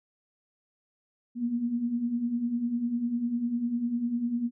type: beating tone pair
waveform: sine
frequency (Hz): 230 / 240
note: A#3 / B3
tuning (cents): -23 / -49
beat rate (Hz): 10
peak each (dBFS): -34 / -27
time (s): 1.35-4.51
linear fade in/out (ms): 50
effects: none